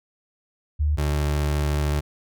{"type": "tone pair in turn", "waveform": ["sine", "30% pulse"], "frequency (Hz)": [74.9, 73.74], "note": ["D2", "D2"], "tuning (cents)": [35, 8], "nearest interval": "unison", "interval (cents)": 27, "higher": "first", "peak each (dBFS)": -18, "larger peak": "neither", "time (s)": [[0.79, 0.97], [0.97, 2.01]], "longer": "second", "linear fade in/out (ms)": 20, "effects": []}